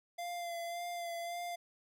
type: tone with vibrato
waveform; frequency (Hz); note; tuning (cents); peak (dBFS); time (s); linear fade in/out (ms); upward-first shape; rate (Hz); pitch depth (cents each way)
square; 690; F5; -21; -39; 0.18-1.56; 10; sine; 1.8; 26
effects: none